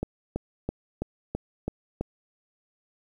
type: click train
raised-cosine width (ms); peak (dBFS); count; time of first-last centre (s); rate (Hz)
2; -15; 7; 0.03-2.01; 3.03
effects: 9-bit